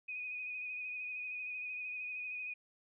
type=tone with vibrato; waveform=sine; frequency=2489 Hz; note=D#7; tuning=in tune; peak=-39 dBFS; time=0.08-2.54 s; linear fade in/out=10 ms; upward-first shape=triangle; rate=13 Hz; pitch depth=34 cents each way; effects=none